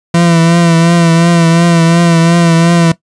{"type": "tone with vibrato", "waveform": "40% pulse", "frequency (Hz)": 168.3, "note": "E3", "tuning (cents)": 36, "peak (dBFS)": -4, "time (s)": [0.14, 2.92], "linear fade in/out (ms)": 5, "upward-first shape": "triangle", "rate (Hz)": 2.8, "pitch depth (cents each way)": 43, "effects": ["noise-tail reverb RT60 0.1 s tail -17 dB re dry", "resampled to 22050 Hz"]}